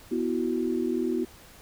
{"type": "chord", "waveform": "sine", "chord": "B suspended fourth", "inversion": "none", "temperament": "equal", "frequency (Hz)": [246.9, 329.6, 370], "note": ["B3", "E4", "F#4"], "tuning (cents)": [0, 0, 0], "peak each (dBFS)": -29, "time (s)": [0.11, 1.25], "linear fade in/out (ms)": 10, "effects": ["pink hiss -51 dBFS RMS until 1.61 s"]}